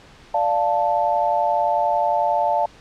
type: chord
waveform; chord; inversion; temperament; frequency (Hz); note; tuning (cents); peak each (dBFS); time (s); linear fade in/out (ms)
sine; D minor; none; equal; 587.3 / 698.5 / 880; D5 / F5 / A5; 0 / 0 / 0; -23 / -21 / -20; 0.34-2.66; 5
effects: pink hiss -47 dBFS RMS until 2.8 s + low-pass 5000 Hz 12 dB/octave